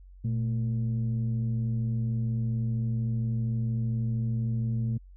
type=tone pair together; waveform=sine; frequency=117.5 / 221.8 Hz; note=A#2 / A3; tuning=+14 / +14 cents; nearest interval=major seventh; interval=1100 cents; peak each=-25 / -32 dBFS; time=0.24-4.98 s; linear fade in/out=10 ms; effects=tanh soft clip ceiling -21 dBFS + added 46 Hz sine -47 dBFS peak until 5.16 s